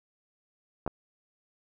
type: clicks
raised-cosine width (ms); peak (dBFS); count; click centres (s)
1; -18; 2; 0.864 / 0.877
effects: none